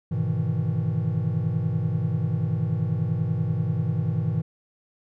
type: chord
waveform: triangle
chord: E major seventh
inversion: first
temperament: just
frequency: 103.01 / 123.61 / 154.51 / 164.81 Hz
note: G#2 / B2 / D#3 / E3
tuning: -14 / +2 / -12 / 0 cents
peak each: -26 dBFS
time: 0.11-4.42 s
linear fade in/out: 10 ms
effects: none